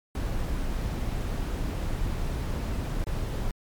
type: noise with dropouts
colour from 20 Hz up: brown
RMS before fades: -29 dBFS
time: 0.15-3.51 s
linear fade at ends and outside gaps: 1 ms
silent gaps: 3.041-3.068 s
effects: MP3 96 kbps